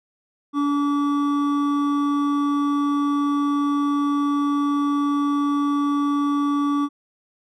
triangle tone pair together, 287 / 1149.7 Hz, D4 / D6, -40 / -37 cents, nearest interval 2 octaves, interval 2403 cents, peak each -17 / -24 dBFS, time 0.53-6.89 s, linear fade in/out 50 ms, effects none

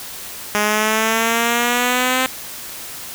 5% pulse exponential sweep, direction up, 207.7 to 259.8 Hz, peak -4 dBFS, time 0.55-2.26 s, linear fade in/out 0 ms, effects white hiss -32 dBFS RMS until 3.14 s

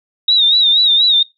sine tone with vibrato, 3758 Hz, A#7, 13 cents sharp, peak -8 dBFS, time 0.28-1.23 s, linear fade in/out 5 ms, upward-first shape sine, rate 4.2 Hz, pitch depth 88 cents each way, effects noise-tail reverb RT60 0.2 s tail -22 dB re dry

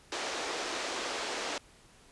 pink band-pass noise, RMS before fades -36 dBFS, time 0.12-1.58 s, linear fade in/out 2 ms, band 330 to 7000 Hz, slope 24 dB/octave, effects pink hiss -59 dBFS RMS until 2.11 s + resampled to 24000 Hz

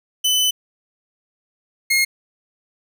sawtooth tone pair in turn, 3013 / 2148 Hz, F#7 / C7, +31 / +45 cents, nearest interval tritone, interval 586 cents, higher first, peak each -12 / -11 dBFS, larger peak second, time 0.24-0.51 / 1.9-2.05 s, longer first, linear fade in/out 10 ms, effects none

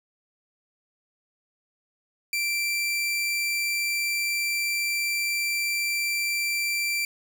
sawtooth tone, 2349 Hz, D7, in tune, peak -21 dBFS, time 2.33-7.05 s, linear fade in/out 2 ms, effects none

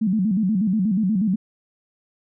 sine tone with vibrato, 201.4 Hz, G3, 47 cents sharp, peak -17 dBFS, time 0.01-1.36 s, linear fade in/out 10 ms, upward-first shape square, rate 8.3 Hz, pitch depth 150 cents each way, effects none

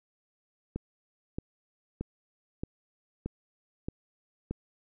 click train, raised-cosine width 3 ms, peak -20 dBFS, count 7, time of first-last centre 0.76-4.51 s, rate 1.6 Hz, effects none

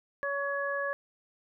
harmonic tone, 562 Hz, C#5, 24 cents sharp, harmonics 1 / 2 / 3, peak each -33 / -36 / -33 dBFS, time 0.23-0.93 s, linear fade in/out 0 ms, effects none

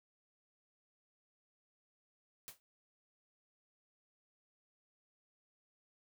white noise with exponential decay, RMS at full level -45 dBFS, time 2.48-2.6 s, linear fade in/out 0 ms, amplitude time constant 26 ms, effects none

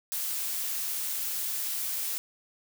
blue noise, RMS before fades -32 dBFS, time 0.12-2.18 s, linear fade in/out 0 ms, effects none

